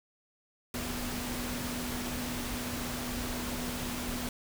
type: tone in noise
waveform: sine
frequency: 245 Hz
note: B3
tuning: 14 cents flat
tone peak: -38 dBFS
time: 0.74-4.29 s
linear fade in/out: 2 ms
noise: pink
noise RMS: -37 dBFS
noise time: 0.74-4.29 s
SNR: -4 dB
effects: none